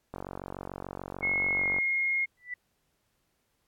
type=click train; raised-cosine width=1 ms; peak=-23 dBFS; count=78; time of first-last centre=0.14-1.785 s; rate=46.8 Hz
type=tone with pitch glide; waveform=sine; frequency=2171 to 2147 Hz; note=C#7 to C7; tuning=-37 to +44 cents; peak=-25 dBFS; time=1.22-2.26 s; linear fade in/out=20 ms; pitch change=-19 cents; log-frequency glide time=1.54-1.63 s
type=tone with exponential growth; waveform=sine; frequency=1975.5 Hz; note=B6; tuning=in tune; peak=-30 dBFS; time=2.37-2.54 s; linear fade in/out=5 ms; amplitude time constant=35 ms
effects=pink hiss -75 dBFS RMS until 3.67 s + AAC 64 kbps